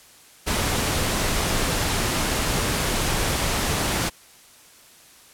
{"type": "noise", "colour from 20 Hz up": "pink", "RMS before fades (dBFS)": -23, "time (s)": [0.46, 4.1], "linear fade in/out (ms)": 20, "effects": ["white hiss -50 dBFS RMS until 5.33 s", "low-pass 12000 Hz 12 dB/octave"]}